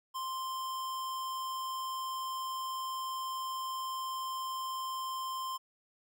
square tone, 1046.5 Hz, C6, in tune, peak -36 dBFS, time 0.14-5.58 s, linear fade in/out 20 ms, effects none

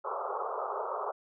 white band-pass noise, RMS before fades -35 dBFS, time 0.04-1.12 s, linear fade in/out 10 ms, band 390 to 1300 Hz, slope 96 dB/octave, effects none

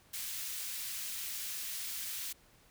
white high-pass noise, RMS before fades -40 dBFS, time 0.13-2.33 s, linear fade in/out 10 ms, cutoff 2000 Hz, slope 12 dB/octave, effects pink hiss -64 dBFS RMS until 2.7 s

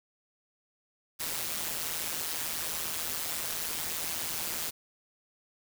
white noise with amplitude modulation, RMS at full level -31 dBFS, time 1.19-4.71 s, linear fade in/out 20 ms, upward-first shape sine, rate 161 Hz, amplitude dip 75%, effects none

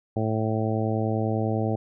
harmonic tone, 110 Hz, A2, in tune, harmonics 1 / 2 / 3 / 4 / 5 / 6 / 7, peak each -26 / -29 / -31 / -32 / -33 / -34 / -34 dBFS, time 0.16-1.76 s, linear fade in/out 5 ms, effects none

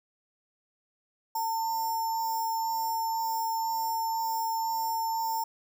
sine tone with sample-and-hold, 901 Hz, A5, 41 cents sharp, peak -27 dBFS, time 1.35-5.44 s, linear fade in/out 5 ms, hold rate 6300 Hz, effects none

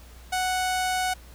sawtooth tone with low-pass filter, 740 Hz, F#5, in tune, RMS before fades -26 dBFS, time 0.32-1.14 s, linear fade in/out 10 ms, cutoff 11000 Hz, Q 1.2, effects added 60 Hz sine -45 dBFS peak until 1.34 s + pink hiss -52 dBFS RMS until 1.34 s

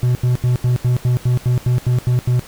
triangle tone bursts, 123.9 Hz, B2, 6 cents sharp, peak -10 dBFS, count 12, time 0.03-2.394 s, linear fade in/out 0 ms, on 120 ms, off 84 ms, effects pink hiss -39 dBFS RMS until 2.47 s

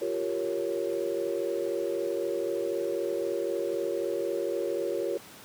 sine chord, G half-diminished seventh, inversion third, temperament equal with one note detuned, 349.2 / 393.1 / 466.2 / 554.4 Hz, F4 / G4 / Bb4 / Db5, 0 / +5 / 0 / 0 cents, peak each -33 dBFS, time 0.01-5.18 s, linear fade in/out 10 ms, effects pink hiss -48 dBFS RMS until 5.44 s + high-pass 150 Hz 12 dB/octave

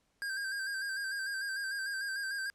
square tone with vibrato, 1588 Hz, G6, 22 cents sharp, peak -35 dBFS, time 0.22-2.5 s, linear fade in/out 0 ms, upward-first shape square, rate 6.7 Hz, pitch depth 37 cents each way, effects pink hiss -75 dBFS RMS until 2.54 s + low-pass 10000 Hz 12 dB/octave

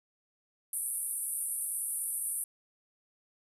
pink band-pass noise, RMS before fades -35 dBFS, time 0.73-2.44 s, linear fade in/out 2 ms, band 8900 to 12000 Hz, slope 96 dB/octave, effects none

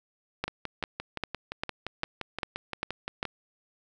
two click trains, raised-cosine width 0.3 ms, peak -13 / -17 dBFS, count 8 / 17, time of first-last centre 0.44-3.229 / 0.48-3.253 s, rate 2.51 / 5.77 Hz, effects none

